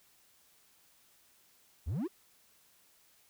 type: exponential sweep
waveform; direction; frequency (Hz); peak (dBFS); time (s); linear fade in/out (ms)
triangle; up; 65.1 to 415.3; -30; 1.86-2.08; 20
effects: white hiss -66 dBFS RMS until 3.29 s